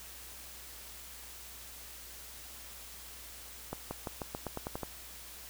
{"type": "accelerating click train", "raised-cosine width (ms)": 1, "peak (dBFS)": -22, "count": 10, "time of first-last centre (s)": [3.73, 4.833], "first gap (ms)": 180, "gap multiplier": 0.9, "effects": ["added 60 Hz sine -56 dBFS peak until 5.49 s", "white hiss -49 dBFS RMS until 5.49 s"]}